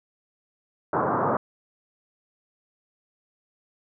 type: band-pass noise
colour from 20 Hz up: white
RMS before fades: -24 dBFS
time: 0.93-1.37 s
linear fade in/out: 2 ms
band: 100 to 1300 Hz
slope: 48 dB/octave
effects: none

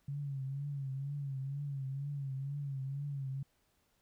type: tone with vibrato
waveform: sine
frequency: 138.59 Hz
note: C#3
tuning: in tune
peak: -36 dBFS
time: 0.08-3.43 s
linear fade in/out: 5 ms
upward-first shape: triangle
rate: 2.1 Hz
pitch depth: 83 cents each way
effects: pink hiss -75 dBFS RMS until 4.01 s

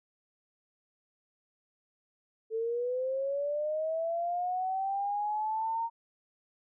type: linear sweep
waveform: sine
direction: up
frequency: 440 to 927 Hz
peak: -29 dBFS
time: 2.5-5.9 s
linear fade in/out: 50 ms
effects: none

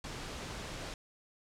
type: noise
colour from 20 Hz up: pink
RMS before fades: -42 dBFS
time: 0.04-0.94 s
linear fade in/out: 2 ms
effects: low-pass 7000 Hz 12 dB/octave

